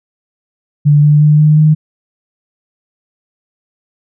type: tone with pitch steps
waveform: sine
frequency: 146.83 / 148.62 / 150.44 / 152.27 / 154.13 Hz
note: D3 / D3 / D3 / D#3 / D#3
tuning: 0 / +21 / +42 / -37 / -16 cents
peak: -4 dBFS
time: 0.85-1.75 s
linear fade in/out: 20 ms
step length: 180 ms
effects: none